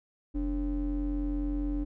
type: ring-modulated tone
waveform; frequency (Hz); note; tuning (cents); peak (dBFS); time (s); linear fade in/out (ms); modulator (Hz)
triangle; 124.1; B2; +9; -23; 0.34-1.85; 20; 169
effects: none